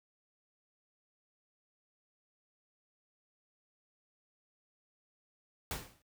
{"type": "noise with exponential decay", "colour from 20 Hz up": "pink", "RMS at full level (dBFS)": -35, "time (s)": [5.71, 6.02], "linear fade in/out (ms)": 1, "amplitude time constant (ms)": 66, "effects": ["noise-tail reverb RT60 0.1 s tail -24 dB re dry"]}